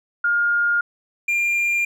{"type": "tone pair in turn", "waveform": ["sine", "triangle"], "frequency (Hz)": [1416, 2395], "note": ["F6", "D7"], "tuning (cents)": [23, 33], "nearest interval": "major sixth", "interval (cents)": 910, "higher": "second", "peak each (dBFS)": -16, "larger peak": "neither", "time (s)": [[0.24, 0.81], [1.28, 1.85]], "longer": "neither", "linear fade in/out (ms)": 5, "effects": []}